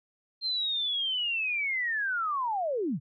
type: linear sweep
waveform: sine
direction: down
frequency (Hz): 4186 to 111.2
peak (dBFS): -27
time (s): 0.41-3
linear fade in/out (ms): 50
effects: none